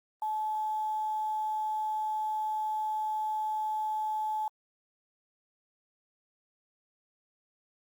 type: tone with quantisation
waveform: sine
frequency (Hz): 862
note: A5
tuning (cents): -36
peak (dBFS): -29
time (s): 0.22-4.48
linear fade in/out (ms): 2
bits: 9
effects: Opus 32 kbps